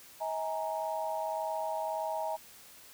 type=chord; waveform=sine; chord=D# suspended fourth; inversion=none; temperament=equal with one note detuned; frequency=638.6 / 830.6 / 932.3 Hz; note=D#5 / G#5 / A#5; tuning=+45 / 0 / 0 cents; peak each=-35 / -37 / -37 dBFS; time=0.2-2.37 s; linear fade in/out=20 ms; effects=white hiss -54 dBFS RMS until 2.93 s